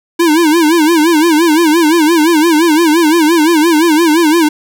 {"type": "tone with vibrato", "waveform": "square", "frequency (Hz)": 322, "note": "E4", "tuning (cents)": -41, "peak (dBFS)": -7, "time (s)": [0.19, 4.49], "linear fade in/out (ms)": 10, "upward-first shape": "sine", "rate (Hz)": 5.8, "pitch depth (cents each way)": 130, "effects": []}